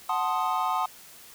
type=chord; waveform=triangle; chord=F# diminished seventh; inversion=none; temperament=equal; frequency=740 / 880 / 1046.5 / 1244.5 Hz; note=F#5 / A5 / C6 / Eb6; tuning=0 / 0 / 0 / 0 cents; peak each=-28 dBFS; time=0.09-0.86 s; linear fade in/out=5 ms; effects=white hiss -49 dBFS RMS until 1.34 s